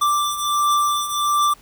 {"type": "beating tone pair", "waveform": "square", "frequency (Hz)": [1174.7, 1176.1], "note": ["D6", "D6"], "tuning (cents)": [0, 2], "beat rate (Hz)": 1.4, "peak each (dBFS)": [-24, -19], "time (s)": [0.01, 1.54], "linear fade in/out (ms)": 10, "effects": ["pink hiss -50 dBFS RMS until 1.61 s"]}